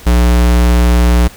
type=tone; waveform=square; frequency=60 Hz; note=B1; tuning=49 cents flat; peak=-7 dBFS; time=0.06-1.28 s; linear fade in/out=10 ms; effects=pink hiss -36 dBFS RMS until 1.36 s